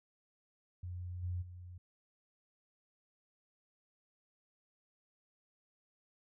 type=tone with level steps; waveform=sine; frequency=89.3 Hz; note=F2; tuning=39 cents sharp; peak=-40 / -35 / -47 dBFS; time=0.83-1.78 s; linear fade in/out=5 ms; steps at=1.22 / 1.41 s; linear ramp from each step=20 ms; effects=none